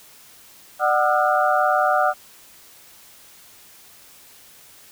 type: tone cluster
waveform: sine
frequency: 599 / 745 / 1210 / 1334 / 1432 Hz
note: D5 / F#5 / D#6 / E6 / F6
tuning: +34 / +12 / -49 / +20 / +43 cents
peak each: -22 / -19 / -24 / -25 / -24 dBFS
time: 0.79-2.14 s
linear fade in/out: 50 ms
effects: white hiss -48 dBFS RMS until 4.91 s